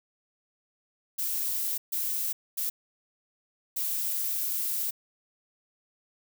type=noise bursts at uneven times; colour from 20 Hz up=violet; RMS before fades=-30 dBFS; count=4; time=1.18-1.78 / 1.92-2.33 / 2.57-2.7 / 3.76-4.91 s; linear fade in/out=10 ms; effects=none